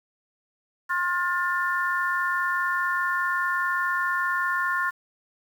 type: harmonic tone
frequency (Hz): 355.1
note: F4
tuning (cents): +29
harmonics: 3 / 4 / 5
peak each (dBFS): -27 / -27 / -27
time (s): 0.89-4.91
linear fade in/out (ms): 20
effects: 8-bit